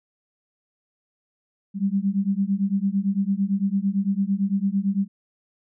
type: beating tone pair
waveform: sine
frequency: 192.7 / 201.6 Hz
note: G3 / G3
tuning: -29 / +49 cents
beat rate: 8.9 Hz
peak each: -23 dBFS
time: 1.74-5.08 s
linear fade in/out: 50 ms
effects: none